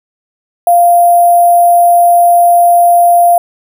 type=tone with sample-and-hold; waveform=sine; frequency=695 Hz; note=F5; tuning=9 cents flat; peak=-3 dBFS; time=0.67-3.38 s; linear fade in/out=2 ms; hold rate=11025 Hz; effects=none